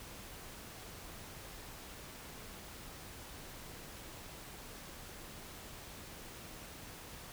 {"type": "silence", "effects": ["pink hiss -50 dBFS RMS until 7.32 s"]}